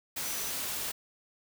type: tone in noise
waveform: sine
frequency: 5940 Hz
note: F#8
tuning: 6 cents sharp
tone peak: -41 dBFS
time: 0.25-0.51 s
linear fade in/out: 10 ms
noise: white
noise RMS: -35 dBFS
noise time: 0.16-0.92 s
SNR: -9 dB
effects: none